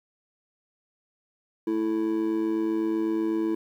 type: tone with amplitude modulation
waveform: triangle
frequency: 329.6 Hz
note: E4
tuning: in tune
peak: -18 dBFS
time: 1.67-3.55 s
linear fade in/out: 5 ms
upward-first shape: sine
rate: 108 Hz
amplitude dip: 75%
effects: 10-bit